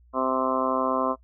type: harmonic tone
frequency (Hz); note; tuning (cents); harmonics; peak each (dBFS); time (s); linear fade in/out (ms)
130.5; C3; -4; 2 / 3 / 4 / 5 / 6 / 7 / 8 / 9 / 10; -29 / -34 / -30 / -29 / -37 / -38 / -27 / -33 / -35; 0.13-1.16; 50
effects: noise-tail reverb RT60 0.1 s tail -21 dB re dry + added 60 Hz sine -53 dBFS peak until 1.23 s